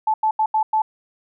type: tone bursts at uneven times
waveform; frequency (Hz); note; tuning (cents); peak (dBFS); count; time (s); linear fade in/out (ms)
sine; 870; A5; -20; -15; 5; 0.07-0.14 / 0.23-0.31 / 0.39-0.46 / 0.54-0.63 / 0.73-0.82; 5
effects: none